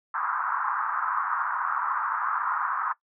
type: band-pass noise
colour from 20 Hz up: white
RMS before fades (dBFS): -28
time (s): 0.14-2.93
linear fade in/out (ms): 5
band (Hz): 960 to 1400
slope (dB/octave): 48
effects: noise-tail reverb RT60 0.1 s tail -18 dB re dry